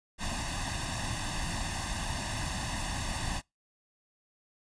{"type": "noise with comb filter", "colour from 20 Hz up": "pink", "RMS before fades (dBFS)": -34, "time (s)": [0.18, 3.42], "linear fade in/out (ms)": 50, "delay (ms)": 1.1, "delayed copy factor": 0.85, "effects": ["noise-tail reverb RT60 0.2 s tail -25 dB re dry", "resampled to 22050 Hz"]}